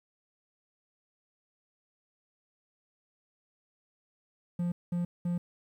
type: tone bursts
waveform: triangle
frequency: 174.61 Hz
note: F3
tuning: in tune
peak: -26 dBFS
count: 3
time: 4.59-5.38 s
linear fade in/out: 5 ms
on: 130 ms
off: 200 ms
effects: 11-bit